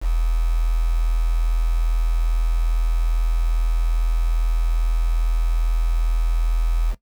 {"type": "tone with quantisation", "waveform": "sine", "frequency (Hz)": 41.2, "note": "E1", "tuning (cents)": 0, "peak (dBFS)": -16, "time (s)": [0.01, 6.95], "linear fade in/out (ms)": 50, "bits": 6, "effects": ["noise-tail reverb RT60 0.1 s tail -17 dB re dry"]}